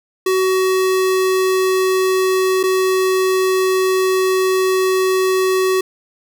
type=tone with dropouts; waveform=square; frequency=375.6 Hz; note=F#4; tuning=26 cents sharp; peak=-14 dBFS; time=0.26-5.81 s; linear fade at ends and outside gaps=5 ms; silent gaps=2.631-2.636 s; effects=none